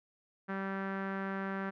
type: tone with low-pass filter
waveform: sawtooth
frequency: 193.9 Hz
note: G3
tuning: 19 cents flat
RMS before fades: -37 dBFS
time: 0.48-1.71 s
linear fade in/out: 20 ms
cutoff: 1600 Hz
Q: 3.3
effects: none